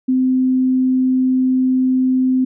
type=tone; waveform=sine; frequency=257.8 Hz; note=C4; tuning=26 cents flat; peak=-12 dBFS; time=0.08-2.45 s; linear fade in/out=10 ms; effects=none